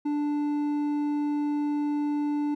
triangle tone with hard clipping, 293.7 Hz, D4, in tune, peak -26 dBFS, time 0.05-2.55 s, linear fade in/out 10 ms, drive 9 dB, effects none

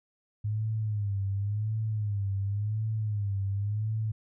sine tone with vibrato, 103.83 Hz, G#2, in tune, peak -27 dBFS, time 0.44-4.12 s, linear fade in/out 10 ms, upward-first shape sine, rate 0.92 Hz, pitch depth 100 cents each way, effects none

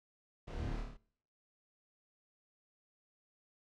brown noise with echo, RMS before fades -43 dBFS, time 0.47-0.81 s, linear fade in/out 10 ms, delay 27 ms, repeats 6, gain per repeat -2 dB, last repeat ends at 0.972 s, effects noise-tail reverb RT60 0.7 s tail -25 dB re dry + low-pass 5000 Hz 12 dB/octave

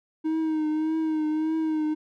triangle tone with vibrato, 313.2 Hz, D#4, 11 cents sharp, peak -21 dBFS, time 0.24-1.95 s, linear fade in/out 20 ms, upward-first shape triangle, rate 1.7 Hz, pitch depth 44 cents each way, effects none

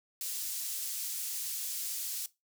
pink high-pass noise, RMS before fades -37 dBFS, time 0.21-2.26 s, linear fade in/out 2 ms, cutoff 6500 Hz, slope 12 dB/octave, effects noise-tail reverb RT60 0.2 s tail -18 dB re dry

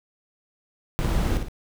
brown noise with echo, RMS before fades -23 dBFS, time 0.99-1.37 s, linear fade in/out 0 ms, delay 57 ms, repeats 2, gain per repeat -6 dB, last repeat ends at 1.484 s, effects none

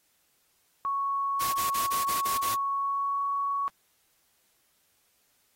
sine tone with pitch glide, 1108.7 to 1118.3 Hz, C#6 to C#6, 0 to +15 cents, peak -26 dBFS, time 0.85-3.68 s, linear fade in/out 0 ms, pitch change +15 cents, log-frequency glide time 2.72-3.23 s
white noise bursts, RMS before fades -33 dBFS, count 7, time 1.4-2.55 s, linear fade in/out 10 ms, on 130 ms, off 40 ms
effects white hiss -69 dBFS RMS until 5.55 s + AAC 48 kbps

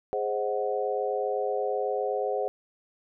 sine chord, Ab dominant seventh, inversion none, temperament equal, 415.3 / 523.3 / 622.3 / 740 Hz, Ab4 / C5 / Eb5 / Gb5, 0 / 0 / 0 / 0 cents, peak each -30 / -30 / -35 / -32 dBFS, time 0.13-2.48 s, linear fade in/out 0 ms, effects none

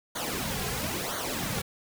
pink noise with flanger, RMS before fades -32 dBFS, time 0.15-1.62 s, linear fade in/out 10 ms, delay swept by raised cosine 0.38 to 3.38 ms, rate 0.99 Hz, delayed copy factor -0.8, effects none

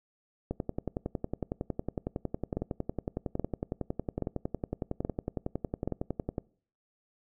two click trains, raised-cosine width 2 ms, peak -17 / -18 dBFS, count 5 / 65, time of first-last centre 2.57-5.876 / 0.51-6.382 s, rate 1.21 / 10.9 Hz, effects noise-tail reverb RT60 0.5 s tail -24 dB re dry

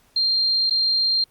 sine tone with dropouts, 4186 Hz, C8, in tune, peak -17 dBFS, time 0.16-1.24 s, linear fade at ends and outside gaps 5 ms, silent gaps 0.698-0.707 s, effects pink hiss -59 dBFS RMS until 1.3 s + Opus 48 kbps

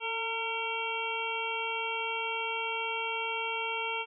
harmonic tone with a mistuned harmonic, 456.2 Hz, A#4, 37 cents flat, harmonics 1 / 2 / 3 / 5 / 6 / 7, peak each -39 / -36 / -41 / -38 / -36 / -40 dBFS, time 0-4.06 s, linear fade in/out 50 ms, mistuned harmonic 1, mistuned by -28 cents, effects none

